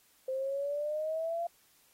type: exponential sweep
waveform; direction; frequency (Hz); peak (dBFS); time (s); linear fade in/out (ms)
sine; up; 519 to 690; -31; 0.28-1.47; 5
effects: white hiss -66 dBFS RMS until 1.93 s + AAC 48 kbps